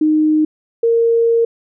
sine tone pair in turn, 308.5 / 462.2 Hz, D#4 / A#4, -15 / -15 cents, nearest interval perfect fifth, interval 700 cents, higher second, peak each -10 dBFS, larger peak neither, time 0.01-0.45 / 0.83-1.45 s, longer second, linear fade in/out 5 ms, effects none

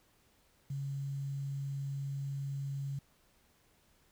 sine tone with quantisation, 138.59 Hz, C#3, in tune, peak -35 dBFS, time 0.7-2.99 s, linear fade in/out 5 ms, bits 10, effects pink hiss -69 dBFS RMS until 4.11 s

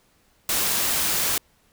white noise, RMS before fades -23 dBFS, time 0.49-1.38 s, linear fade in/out 2 ms, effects pink hiss -62 dBFS RMS until 1.72 s

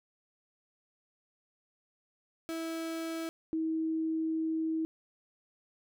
35% pulse / sine tone pair in turn, 326.9 / 320.5 Hz, E4 / E4, -14 / -49 cents, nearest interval unison, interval 35 cents, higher first, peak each -33 / -29 dBFS, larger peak second, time 2.49-3.29 / 3.53-4.85 s, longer second, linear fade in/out 0 ms, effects none

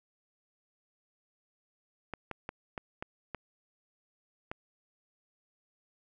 clicks, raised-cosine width 0.5 ms, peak -22 dBFS, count 7, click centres 2.137 / 2.313 / 2.491 / 2.778 / 3.025 / 3.347 / 4.515 s, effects none

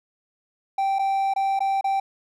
triangle tone with dropouts, 781 Hz, G5, 7 cents flat, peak -18 dBFS, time 0.78-2 s, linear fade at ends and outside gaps 5 ms, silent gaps 0.987-0.992 / 1.338-1.361 / 1.592-1.604 / 1.811-1.842 s, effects none

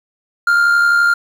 triangle tone with amplitude modulation, 1400 Hz, F6, 4 cents sharp, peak -6 dBFS, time 0.47-1.14 s, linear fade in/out 5 ms, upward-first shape sine, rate 71.7 Hz, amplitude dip 40%, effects 7-bit

